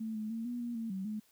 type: tone with pitch steps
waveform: sine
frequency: 221.6 / 215.4 / 227 / 242.3 / 238.1 / 226.8 / 190.9 / 213.9 Hz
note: A3 / A3 / A#3 / B3 / A#3 / A#3 / G3 / A3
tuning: +13 / -37 / -46 / -33 / +37 / -47 / -46 / -49 cents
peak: -35 dBFS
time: 0-1.2 s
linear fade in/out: 10 ms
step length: 150 ms
effects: white hiss -68 dBFS RMS until 1.31 s